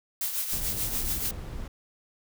blue noise with tremolo, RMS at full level -28 dBFS, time 0.21-1.31 s, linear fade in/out 2 ms, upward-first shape triangle, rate 6.9 Hz, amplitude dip 60%
brown noise, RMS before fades -36 dBFS, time 0.52-1.68 s, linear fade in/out 5 ms
effects none

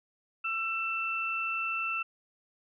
sine tone pair together, 1336 / 2672 Hz, E6 / E7, +23 / +23 cents, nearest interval octave, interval 1200 cents, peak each -34 / -31 dBFS, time 0.44-2.03 s, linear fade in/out 10 ms, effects none

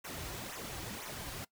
pink noise with flanger, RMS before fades -43 dBFS, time 0.04-1.45 s, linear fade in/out 10 ms, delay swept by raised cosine 0.21 to 4.71 ms, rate 2 Hz, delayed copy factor -0.85, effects noise-tail reverb RT60 0.1 s tail -20 dB re dry

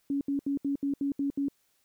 sine tone bursts, 280 Hz, C#4, 18 cents sharp, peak -26 dBFS, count 8, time 0.1-1.484 s, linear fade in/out 2 ms, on 110 ms, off 72 ms, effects white hiss -71 dBFS RMS until 1.84 s

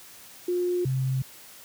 sine tone pair in turn, 356.2 / 131.47 Hz, F4 / C3, +34 / +9 cents, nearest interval octave + perfect fourth, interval 1725 cents, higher first, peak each -23 dBFS, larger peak neither, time 0.48-0.85 / 0.85-1.22 s, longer neither, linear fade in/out 5 ms, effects white hiss -48 dBFS RMS until 1.64 s + high-pass 60 Hz 12 dB/octave

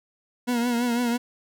40% pulse tone with vibrato, 239.9 Hz, A#3, 50 cents sharp, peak -21 dBFS, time 0.47-1.18 s, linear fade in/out 20 ms, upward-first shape triangle, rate 6 Hz, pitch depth 65 cents each way, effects none

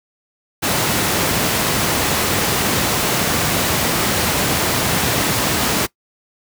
pink high-pass noise, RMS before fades -18 dBFS, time 0.62-5.87 s, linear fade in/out 20 ms, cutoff 100 Hz, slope 12 dB/octave, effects noise-tail reverb RT60 0.1 s tail -21 dB re dry

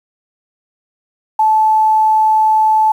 sine tone, 870 Hz, A5, 20 cents flat, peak -8 dBFS, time 1.39-2.92 s, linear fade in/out 5 ms, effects 7-bit

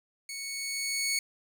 15% pulse tone with level ramp, 2217 Hz, C#7, in tune, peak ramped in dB -31 to -20 dBFS, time 0.29-1.19 s, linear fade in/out 2 ms, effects none

